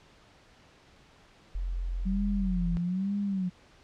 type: tone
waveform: sine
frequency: 43.65 Hz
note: F1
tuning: in tune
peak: -29 dBFS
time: 1.55-2.77 s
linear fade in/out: 0 ms
type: tone with vibrato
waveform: sine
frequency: 186.1 Hz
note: F#3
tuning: 10 cents sharp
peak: -27 dBFS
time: 2.05-3.5 s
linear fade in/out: 20 ms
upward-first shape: sine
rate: 1.1 Hz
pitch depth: 150 cents each way
effects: pink hiss -58 dBFS RMS until 3.83 s + low-pass 5000 Hz 12 dB/octave